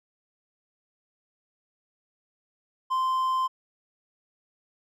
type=tone; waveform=triangle; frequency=1040 Hz; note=C6; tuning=11 cents flat; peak=-21 dBFS; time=2.9-3.48 s; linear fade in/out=20 ms; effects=none